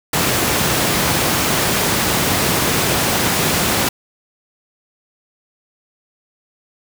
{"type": "high-pass noise", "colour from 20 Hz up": "pink", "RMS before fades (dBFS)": -17, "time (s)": [0.13, 3.89], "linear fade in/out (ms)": 5, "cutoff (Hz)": 100, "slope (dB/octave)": 12, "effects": []}